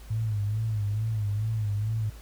sine tone with vibrato, 107 Hz, A2, 48 cents flat, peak -25 dBFS, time 0.1-2.1 s, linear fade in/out 10 ms, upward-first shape sine, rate 2.3 Hz, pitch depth 82 cents each way, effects added 55 Hz sine -43 dBFS peak until 2.21 s + pink hiss -53 dBFS RMS until 2.21 s

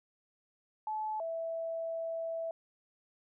sine tone pair in turn, 863 / 658.3 Hz, A5 / E5, -34 / -3 cents, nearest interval perfect fourth, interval 469 cents, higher first, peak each -33 / -34 dBFS, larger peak first, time 0.87-1.2 / 1.2-2.51 s, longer second, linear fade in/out 2 ms, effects none

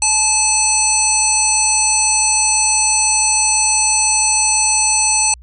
harmonic tone, 867 Hz, A5, 26 cents flat, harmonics 1 / 3 / 5 / 7 / 9 / 10, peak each -21 / -21 / -22 / -19 / -17 / -17 dBFS, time 0.02-5.34 s, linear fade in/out 2 ms, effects added 60 Hz sine -37 dBFS peak until 5.42 s

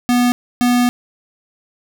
square tone pair in turn, 244.8 / 244.8 Hz, B3 / B3, -15 / -15 cents, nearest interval unison, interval 0 cents, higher neither, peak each -12 dBFS, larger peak neither, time 0.09-0.32 / 0.61-0.89 s, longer second, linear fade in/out 0 ms, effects none

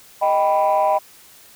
sine chord, Eb augmented, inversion none, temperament equal, 622.3 / 784 / 987.8 Hz, Eb5 / G5 / B5, 0 / 0 / 0 cents, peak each -17 / -17 / -19 dBFS, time 0.21-0.99 s, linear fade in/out 20 ms, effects tanh soft clip ceiling -9 dBFS + white hiss -47 dBFS RMS until 1.55 s

